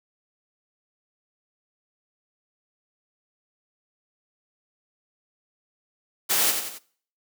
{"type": "noise with echo", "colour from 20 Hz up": "white", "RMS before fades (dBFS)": -22, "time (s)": [6.29, 6.52], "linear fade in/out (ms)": 20, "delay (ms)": 90, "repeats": 3, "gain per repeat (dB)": -6, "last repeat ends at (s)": 6.79, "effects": ["noise-tail reverb RT60 0.5 s tail -20 dB re dry", "high-pass 200 Hz 12 dB/octave"]}